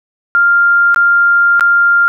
sine tone with dropouts, 1396.9 Hz, F6, in tune, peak -6 dBFS, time 0.35-2.08 s, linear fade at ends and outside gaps 0 ms, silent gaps 0.945-0.961 / 1.596-1.608 s, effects none

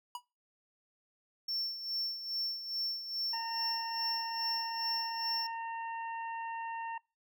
square tone with exponential decay, 971 Hz, B5, 30 cents flat, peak -35 dBFS, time 0.15-0.23 s, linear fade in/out 2 ms, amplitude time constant 16 ms
triangle tone with tremolo, 5420 Hz, E8, 47 cents sharp, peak -30 dBFS, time 1.48-5.47 s, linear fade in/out 5 ms, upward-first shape sine, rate 2.4 Hz, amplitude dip 65%
harmonic tone, 915 Hz, A#5, 32 cents flat, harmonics 1 / 2 / 3, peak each -37 / -46 / -50 dBFS, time 3.33-6.98 s, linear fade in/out 5 ms
effects noise-tail reverb RT60 0.3 s tail -25 dB re dry

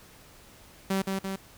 sawtooth tone with echo, 192.8 Hz, G3, 28 cents flat, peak -21 dBFS, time 0.9-1.02 s, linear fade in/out 5 ms, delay 170 ms, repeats 2, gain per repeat -3 dB, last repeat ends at 1.36 s, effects pink hiss -53 dBFS RMS until 1.57 s

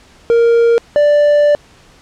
triangle tone pair in turn, 466.2 / 587.4 Hz, A#4 / D5, 0 / 0 cents, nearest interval major third, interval 400 cents, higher second, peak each -5 dBFS, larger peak neither, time 0.3-0.78 / 0.96-1.55 s, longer second, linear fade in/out 0 ms, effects pink hiss -45 dBFS RMS until 2.01 s + low-pass 7000 Hz 12 dB/octave

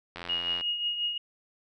click train, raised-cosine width 0.3 ms, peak -22 dBFS, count 40, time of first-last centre 0.16-0.61 s, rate 86.7 Hz
sine tone with tremolo, 2872 Hz, F7, 48 cents sharp, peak -25 dBFS, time 0.29-1.18 s, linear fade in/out 5 ms, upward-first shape triangle, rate 5.6 Hz, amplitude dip 60%
effects none

